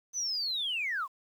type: linear sweep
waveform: sine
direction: down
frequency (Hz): 6170 to 987.8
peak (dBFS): -29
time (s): 0.13-1.08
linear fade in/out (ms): 50
effects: tanh soft clip ceiling -25 dBFS + 10-bit